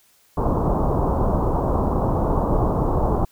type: low-pass noise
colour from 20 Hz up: pink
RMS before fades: -20 dBFS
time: 0.37-3.25 s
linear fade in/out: 5 ms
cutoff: 1100 Hz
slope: 48 dB/octave
effects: white hiss -58 dBFS RMS until 3.31 s